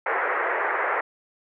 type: band-pass noise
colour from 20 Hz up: white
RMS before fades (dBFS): -25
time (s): 0.06-1.01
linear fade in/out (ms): 5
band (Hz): 380 to 2000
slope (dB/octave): 48
effects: none